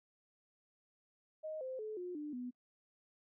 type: tone with pitch steps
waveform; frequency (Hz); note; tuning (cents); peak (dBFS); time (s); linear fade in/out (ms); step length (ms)
sine; 624 / 518.7 / 431.2 / 358.4 / 297.9 / 247.6; D#5 / C5 / A4 / F4 / D4 / B3; +5 / -15 / -35 / +45 / +25 / +5; -40; 1.43-2.51; 20; 180
effects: noise-tail reverb RT60 0.1 s tail -25 dB re dry